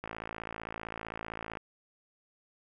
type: click train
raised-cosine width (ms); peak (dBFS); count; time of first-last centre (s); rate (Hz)
0.5; -23; 86; 0.04-1.572; 55.5
effects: none